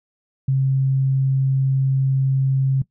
sine tone, 134.1 Hz, C3, 43 cents sharp, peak -15 dBFS, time 0.48-2.82 s, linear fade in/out 5 ms, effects noise-tail reverb RT60 0.1 s tail -18 dB re dry

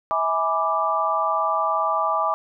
sine chord, E dominant seventh, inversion none, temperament equal with one note detuned, 647.9 / 830.6 / 987.8 / 1174.7 Hz, E5 / G#5 / B5 / D6, -30 / 0 / 0 / 0 cents, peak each -26 / -26 / -27 / -22 dBFS, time 0.11-2.34 s, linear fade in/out 0 ms, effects none

